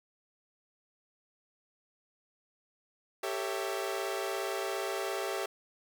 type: chord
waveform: sawtooth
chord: A dominant seventh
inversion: third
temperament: equal with one note detuned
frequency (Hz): 392 / 449.2 / 554.4 / 659.3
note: G4 / A4 / C#5 / E5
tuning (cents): 0 / +36 / 0 / 0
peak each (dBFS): -32 / -36 / -36 / -35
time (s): 3.23-5.46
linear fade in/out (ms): 5
effects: none